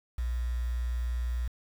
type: tone with quantisation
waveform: sine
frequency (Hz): 60.1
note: B1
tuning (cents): -46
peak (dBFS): -28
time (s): 0.18-1.48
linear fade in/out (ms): 5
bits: 8
effects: none